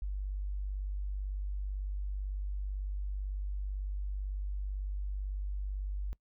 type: tone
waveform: sine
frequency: 49 Hz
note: G1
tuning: in tune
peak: -33 dBFS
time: 0.02-6.13 s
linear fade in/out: 0 ms
effects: noise-tail reverb RT60 0.1 s tail -22 dB re dry